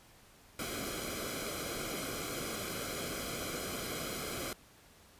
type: noise with comb filter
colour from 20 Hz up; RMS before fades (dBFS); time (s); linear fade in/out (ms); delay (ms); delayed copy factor
pink; -39; 0.59-4.53; 2; 1.1; -0.75
effects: pink hiss -60 dBFS RMS until 5.19 s + resampled to 32000 Hz